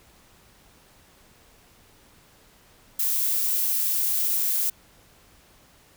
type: noise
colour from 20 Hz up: violet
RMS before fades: -24 dBFS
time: 2.99-4.7 s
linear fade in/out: 5 ms
effects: pink hiss -56 dBFS RMS until 5.96 s